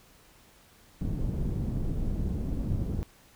pink low-pass noise, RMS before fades -30 dBFS, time 1.01-3.03 s, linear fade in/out 0 ms, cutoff 220 Hz, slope 12 dB/octave, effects pink hiss -58 dBFS RMS until 3.35 s

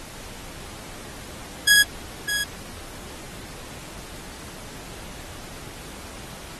sawtooth tone with echo, 1664 Hz, G#6, 3 cents sharp, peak -9 dBFS, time 1.67-1.83 s, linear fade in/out 10 ms, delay 610 ms, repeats 1, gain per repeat -10 dB, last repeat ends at 2.44 s, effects pink hiss -40 dBFS RMS until 6.59 s + AAC 32 kbps

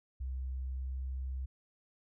sine tone with pitch glide, 64.8 to 65.25 Hz, C2 to C2, -16 to -4 cents, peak -35 dBFS, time 0.2-1.46 s, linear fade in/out 10 ms, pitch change +12 cents, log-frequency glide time 0.61-0.98 s, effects none

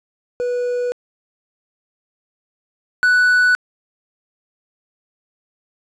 triangle tone pair in turn, 490 / 1484.1 Hz, B4 / F#6, -14 / +5 cents, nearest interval octave + perfect fifth, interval 1919 cents, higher second, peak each -16 / -9 dBFS, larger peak second, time 0.4-0.92 / 3.03-3.55 s, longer neither, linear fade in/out 0 ms, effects resampled to 22050 Hz + 8-bit

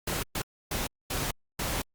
pink noise bursts at uneven times, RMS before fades -31 dBFS, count 5, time 0.07-0.23 / 0.35-0.42 / 0.71-0.87 / 1.1-1.31 / 1.59-1.82 s, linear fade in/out 5 ms, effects Opus 48 kbps

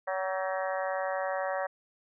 harmonic tone with a mistuned harmonic, 188.5 Hz, F#3, 32 cents sharp, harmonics 3 / 4 / 5 / 6 / 7 / 8 / 9 / 10, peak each -32 / -35 / -40 / -40 / -43 / -43 / -43 / -41 dBFS, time 0.07-1.67 s, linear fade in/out 10 ms, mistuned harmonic 8, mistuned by +60 cents, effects none

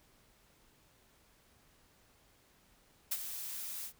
blue noise with ADSR envelope, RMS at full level -32 dBFS, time 3.11-3.93 s, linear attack 10 ms, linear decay 45 ms, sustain -10 dB, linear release 85 ms, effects pink hiss -67 dBFS RMS until 3.99 s

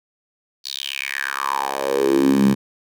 10% pulse tone with high-pass filter sweep, 68.4 Hz, C#2, 23 cents flat, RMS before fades -20 dBFS, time 0.64-2.55 s, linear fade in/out 20 ms, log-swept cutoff 4500 to 170 Hz, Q 5.6, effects none

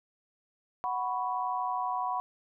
sine chord, F# suspended fourth, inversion none, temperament equal, 740 / 987.8 / 1108.7 Hz, F#5 / B5 / C#6, 0 / 0 / 0 cents, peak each -33 / -32 / -36 dBFS, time 0.84-2.2 s, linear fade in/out 0 ms, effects none

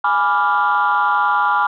sine chord, G# diminished seventh, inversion none, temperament equal, 830.6 / 987.8 / 1174.7 / 1396.9 Hz, G#5 / B5 / D6 / F6, 0 / 0 / 0 / 0 cents, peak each -18 dBFS, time 0.04-1.67 s, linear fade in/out 5 ms, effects tanh soft clip ceiling -7 dBFS

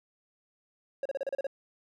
triangle tone bursts, 548 Hz, C#5, 20 cents flat, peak -27 dBFS, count 8, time 1.03-1.468 s, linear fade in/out 2 ms, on 25 ms, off 34 ms, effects none

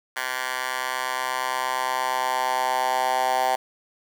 10% pulse tone with high-pass filter sweep, 128.6 Hz, C3, 30 cents flat, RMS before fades -25 dBFS, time 0.16-3.56 s, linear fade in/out 10 ms, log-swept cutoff 1300 to 780 Hz, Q 3.9, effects none

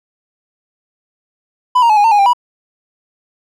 triangle tone with pitch steps, 998 / 933 / 856 / 823 / 903 / 826 / 794 / 975 Hz, B5 / A#5 / A5 / G#5 / A5 / G#5 / G5 / B5, +18 / +1 / -48 / -16 / +45 / -10 / +22 / -23 cents, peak -5 dBFS, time 1.75-2.334 s, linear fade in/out 10 ms, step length 73 ms, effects none

